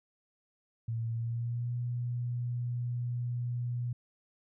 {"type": "tone with pitch glide", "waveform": "sine", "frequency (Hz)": [114.6, 121.41], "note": ["A#2", "B2"], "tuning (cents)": [-29, -29], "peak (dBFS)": -31, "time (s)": [0.88, 3.93], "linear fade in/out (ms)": 5, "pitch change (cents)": 100, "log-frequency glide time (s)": [1.11, 1.74], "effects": []}